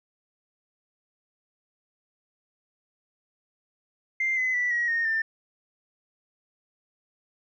sine tone with pitch steps, 2093 / 2029 / 1966.4 / 1906 / 1847.5 / 1790.8 Hz, C7 / B6 / B6 / A#6 / A#6 / A6, 0 / +46 / -8 / +38 / -16 / +30 cents, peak -22 dBFS, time 4.2-5.22 s, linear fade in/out 5 ms, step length 170 ms, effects tanh soft clip ceiling -18 dBFS

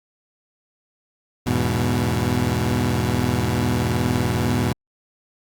20% pulse chord, E major, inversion none, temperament equal with one note detuned, 83.08 / 103.83 / 123.47 Hz, E2 / G#2 / B2, +14 / 0 / 0 cents, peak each -20 / -19 / -17 dBFS, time 1.46-4.73 s, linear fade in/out 10 ms, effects Opus 48 kbps

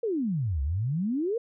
sine exponential two-way sweep, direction down then up, 489.2 to 65.41 to 489.2 Hz, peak -25 dBFS, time 0.03-1.38 s, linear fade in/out 5 ms, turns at 0.62 s, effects none

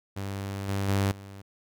sawtooth tone with level steps, 98.5 Hz, G2, 9 cents sharp, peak -28 / -23 / -19 / -38 dBFS, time 0.16-1.42 s, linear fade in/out 10 ms, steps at 0.68 / 0.88 / 1.11 s, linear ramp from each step 10 ms, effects none

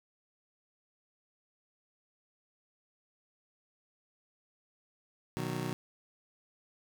25% pulse chord, B major, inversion none, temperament just, 123.47 / 154.34 / 185.21 Hz, B2 / D#3 / F#3, 0 / -14 / +2 cents, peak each -35 / -34 / -36 dBFS, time 5.37-5.73 s, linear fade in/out 0 ms, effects none

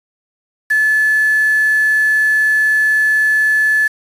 sine tone with quantisation, 1728 Hz, A6, 32 cents flat, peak -10 dBFS, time 0.7-3.88 s, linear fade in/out 10 ms, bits 5, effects resampled to 32000 Hz

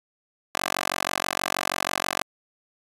10% pulse tone with high-pass filter, 46.25 Hz, F#1, in tune, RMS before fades -28 dBFS, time 0.55-2.23 s, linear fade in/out 0 ms, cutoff 820 Hz, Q 0.84, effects resampled to 32000 Hz

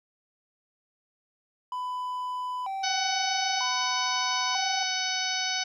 triangle tone with vibrato, 880 Hz, A5, in tune, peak -28 dBFS, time 1.72-4.83 s, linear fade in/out 2 ms, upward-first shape square, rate 0.53 Hz, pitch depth 220 cents each way
harmonic tone, 748 Hz, F#5, 19 cents sharp, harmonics 1 / 2 / 3 / 4 / 5 / 6 / 7 / 8, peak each -35 / -35 / -35 / -35 / -35 / -35 / -35 / -35 dBFS, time 2.83-5.64 s, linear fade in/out 10 ms
effects none

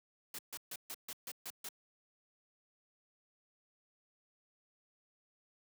white noise bursts, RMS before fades -44 dBFS, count 8, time 0.34-1.688 s, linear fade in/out 2 ms, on 46 ms, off 140 ms, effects high-pass 150 Hz 12 dB/octave

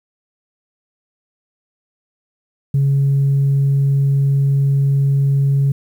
sine tone, 138.59 Hz, C#3, in tune, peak -10 dBFS, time 2.74-5.72 s, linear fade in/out 5 ms, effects tanh soft clip ceiling -9 dBFS + 8-bit

